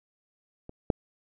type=clicks; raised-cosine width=2 ms; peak=-28 / -9 dBFS; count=2; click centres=0.694 / 0.902 s; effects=none